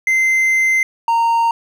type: tone pair in turn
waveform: triangle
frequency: 2074 / 923.9 Hz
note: C7 / A#5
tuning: -16 / -16 cents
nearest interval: octave + major second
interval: 1400 cents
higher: first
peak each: -10 dBFS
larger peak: neither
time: 0.07-0.83 / 1.08-1.51 s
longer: first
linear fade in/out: 2 ms
effects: none